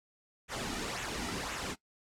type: noise with flanger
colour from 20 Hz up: pink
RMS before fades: -37 dBFS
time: 0.48-1.76 s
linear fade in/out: 50 ms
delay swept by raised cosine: 0.2 to 1.9 ms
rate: 1.9 Hz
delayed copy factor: -0.55
effects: noise-tail reverb RT60 0.1 s tail -18 dB re dry + low-pass 8000 Hz 12 dB/octave